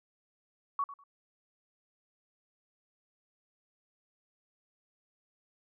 sine tone with echo, 1121 Hz, C#6, 19 cents sharp, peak -28 dBFS, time 0.79-0.84 s, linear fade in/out 2 ms, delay 99 ms, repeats 2, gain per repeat -14 dB, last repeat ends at 1.038 s, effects none

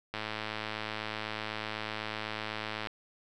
click train, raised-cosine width 0.3 ms, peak -19 dBFS, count 296, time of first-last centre 0.14-2.871 s, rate 108 Hz, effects none

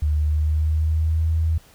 sine tone with pitch glide, 75.2 to 80.6 Hz, D2 to E2, +42 to -38 cents, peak -17 dBFS, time 0.02-1.58 s, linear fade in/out 5 ms, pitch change +120 cents, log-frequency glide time 0.13-1.3 s, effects pink hiss -52 dBFS RMS until 1.74 s

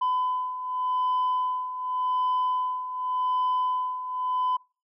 sine beating tone pair, 1007 / 1007.87 Hz, B5 / B5, +33 / +35 cents, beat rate 0.87 Hz, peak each -29 / -24 dBFS, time 0.01-4.57 s, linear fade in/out 10 ms, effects noise-tail reverb RT60 0.3 s tail -24 dB re dry + tanh soft clip ceiling -20 dBFS

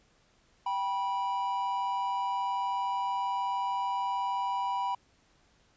triangle tone pair together, 784 / 977.2 Hz, G5 / B5, 0 / -19 cents, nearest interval major third, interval 381 cents, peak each -32 / -28 dBFS, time 0.66-4.95 s, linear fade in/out 5 ms, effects pink hiss -66 dBFS RMS until 5.76 s + resampled to 16000 Hz

